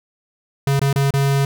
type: tone with dropouts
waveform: square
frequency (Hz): 138.59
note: C#3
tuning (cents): 0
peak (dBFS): -15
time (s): 0.67-1.45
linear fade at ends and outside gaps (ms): 2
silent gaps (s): 0.794-0.815 / 0.929-0.959 / 1.107-1.138
effects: none